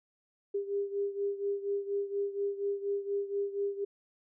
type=beating tone pair; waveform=sine; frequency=400.2 / 404.4 Hz; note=G4 / G#4; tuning=+36 / -46 cents; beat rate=4.2 Hz; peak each=-32 / -36 dBFS; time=0.54-3.85 s; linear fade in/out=10 ms; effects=none